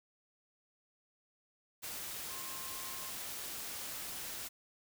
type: tone in noise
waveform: sine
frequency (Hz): 1062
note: C6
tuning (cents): +25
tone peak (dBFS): -51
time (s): 2.29-3.11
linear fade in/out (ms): 20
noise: white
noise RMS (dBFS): -43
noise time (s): 1.82-4.49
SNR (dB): -11
effects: none